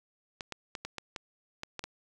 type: clicks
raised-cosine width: 0.2 ms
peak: -20 dBFS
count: 9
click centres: 0.408 / 0.523 / 0.752 / 0.85 / 0.983 / 1.162 / 1.634 / 1.793 / 1.84 s
effects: 8-bit